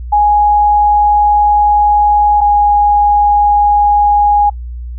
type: tone pair in turn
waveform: sine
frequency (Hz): 830.6 / 825.3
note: G#5 / G#5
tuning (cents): 0 / -11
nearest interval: unison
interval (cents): 11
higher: first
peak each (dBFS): -6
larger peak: neither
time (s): 0.12-2.41 / 2.41-4.5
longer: first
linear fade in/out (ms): 10
effects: noise-tail reverb RT60 0.1 s tail -26 dB re dry + added 60 Hz sine -21 dBFS peak until 4.98 s